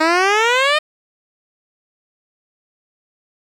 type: exponential sweep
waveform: 10% pulse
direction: up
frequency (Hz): 310 to 622.3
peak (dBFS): -4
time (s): 0-0.79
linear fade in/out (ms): 10
effects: low-pass 5000 Hz 12 dB/octave + 7-bit